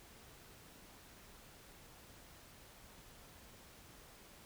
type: silence
effects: pink hiss -59 dBFS RMS until 4.45 s